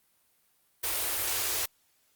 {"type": "band-stop noise", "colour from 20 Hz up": "white", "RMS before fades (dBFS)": -30, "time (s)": [0.83, 1.66], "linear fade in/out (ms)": 10, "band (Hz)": [110, 310], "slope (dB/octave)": 48, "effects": ["white hiss -69 dBFS RMS until 2.15 s", "Opus 32 kbps"]}